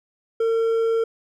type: tone with hard clipping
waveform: triangle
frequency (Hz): 454.4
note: A#4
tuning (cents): -44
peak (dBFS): -19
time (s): 0.4-1.04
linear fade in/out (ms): 5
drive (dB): 7
effects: none